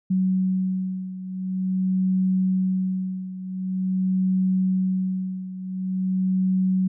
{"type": "beating tone pair", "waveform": "sine", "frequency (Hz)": [186.8, 187.26], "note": ["F#3", "F#3"], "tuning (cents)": [17, 21], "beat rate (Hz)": 0.46, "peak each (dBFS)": [-22, -26], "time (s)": [0.1, 6.88], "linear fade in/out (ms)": 10, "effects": []}